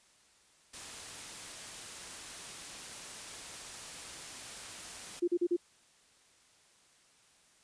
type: noise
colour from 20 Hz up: white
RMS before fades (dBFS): -45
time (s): 0.73-5.2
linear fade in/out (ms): 10
type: tone bursts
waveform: sine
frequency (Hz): 349.2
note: F4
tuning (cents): 0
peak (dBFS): -26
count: 4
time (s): 5.22-5.566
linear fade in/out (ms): 10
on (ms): 58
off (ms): 38
effects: white hiss -65 dBFS RMS until 7.63 s + resampled to 22050 Hz